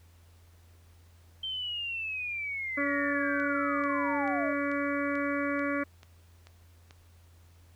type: linear sweep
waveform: sine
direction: down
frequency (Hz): 3135 to 583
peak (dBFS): -32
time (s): 1.43-4.53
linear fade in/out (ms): 5
type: harmonic tone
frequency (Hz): 284.1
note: C#4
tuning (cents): +43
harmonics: 1 / 2 / 4 / 5 / 6 / 7 / 8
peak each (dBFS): -31 / -34 / -37 / -38 / -39 / -39 / -40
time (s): 2.77-5.84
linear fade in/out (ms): 10
type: click train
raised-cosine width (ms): 0.2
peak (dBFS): -33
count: 9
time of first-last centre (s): 3.4-6.909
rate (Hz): 2.28
effects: added 85 Hz sine -55 dBFS peak until 7.75 s + pink hiss -65 dBFS RMS until 7.75 s